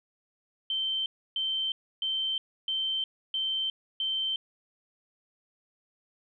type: tone bursts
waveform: sine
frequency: 3110 Hz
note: G7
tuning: 14 cents flat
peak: -27 dBFS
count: 6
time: 0.7-4.36 s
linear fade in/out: 2 ms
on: 360 ms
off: 300 ms
effects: none